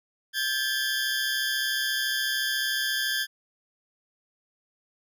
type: tone pair together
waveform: 20% pulse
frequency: 1589 / 1723 Hz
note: G6 / A6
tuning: +23 / -37 cents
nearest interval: minor second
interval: 140 cents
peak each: -23 / -24 dBFS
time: 0.33-3.27 s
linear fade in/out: 50 ms
effects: none